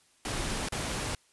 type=noise with dropouts; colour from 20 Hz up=pink; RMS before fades=-33 dBFS; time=0.25-1.15 s; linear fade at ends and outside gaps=2 ms; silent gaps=0.687-0.722 s; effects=white hiss -65 dBFS RMS until 1.32 s + resampled to 24000 Hz